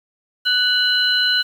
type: tone cluster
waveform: sine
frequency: 1489 / 2958 / 4066 Hz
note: F#6 / F#7 / B7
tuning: +11 / -1 / +50 cents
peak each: -19 dBFS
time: 0.45-1.43 s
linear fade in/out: 20 ms
effects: 7-bit